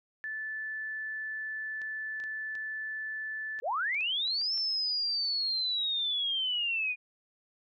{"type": "tone", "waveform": "sine", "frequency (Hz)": 1748, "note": "A6", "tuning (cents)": -12, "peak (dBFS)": -34, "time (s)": [0.24, 3.6], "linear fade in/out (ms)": 0}
{"type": "clicks", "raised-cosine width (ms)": 0.2, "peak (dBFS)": -34, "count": 10, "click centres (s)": [1.817, 2.201, 2.239, 2.553, 3.59, 3.946, 4.008, 4.276, 4.415, 4.577]}
{"type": "linear two-way sweep", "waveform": "sine", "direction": "up then down", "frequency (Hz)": [415.3, 5390, 2431], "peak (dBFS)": -28, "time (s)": [3.62, 6.96], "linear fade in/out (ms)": 50, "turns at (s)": 4.54}
{"effects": []}